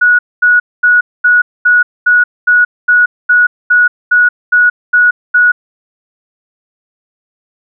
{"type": "tone bursts", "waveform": "sine", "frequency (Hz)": 1462, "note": "F#6", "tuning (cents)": -21, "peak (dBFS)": -4, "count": 14, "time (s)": [0.01, 5.52], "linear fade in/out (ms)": 10, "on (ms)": 180, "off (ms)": 230, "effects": []}